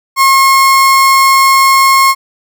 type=tone; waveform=35% pulse; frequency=1079 Hz; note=C#6; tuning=47 cents flat; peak=-3 dBFS; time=0.16-2.15 s; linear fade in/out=50 ms; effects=none